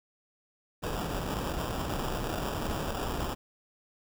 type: noise with sample-and-hold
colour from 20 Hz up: pink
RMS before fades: -33 dBFS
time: 0.82-3.35 s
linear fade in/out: 20 ms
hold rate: 2100 Hz
effects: none